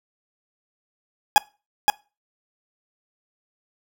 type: tone with echo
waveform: 40% pulse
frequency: 830.6 Hz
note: G#5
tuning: in tune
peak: -9 dBFS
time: 1.36-1.38 s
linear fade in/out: 0 ms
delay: 520 ms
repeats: 1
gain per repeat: -3 dB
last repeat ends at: 1.9 s
effects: noise-tail reverb RT60 0.3 s tail -25 dB re dry